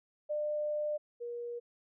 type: tone pair in turn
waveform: sine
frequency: 599 / 476.5 Hz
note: D5 / A#4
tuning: +34 / +38 cents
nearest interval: major third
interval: 396 cents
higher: first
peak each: -31 / -37 dBFS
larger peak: first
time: 0.29-0.98 / 1.2-1.6 s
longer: first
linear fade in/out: 20 ms
effects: none